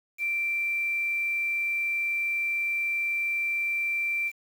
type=tone with quantisation; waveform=sine; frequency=2351 Hz; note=D7; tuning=1 cent sharp; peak=-25 dBFS; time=0.18-4.32 s; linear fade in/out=50 ms; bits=8; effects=none